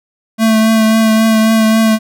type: tone with vibrato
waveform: square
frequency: 221.2 Hz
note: A3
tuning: 9 cents sharp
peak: -8 dBFS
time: 0.38-1.99 s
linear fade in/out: 50 ms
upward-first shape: triangle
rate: 3.7 Hz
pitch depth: 22 cents each way
effects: none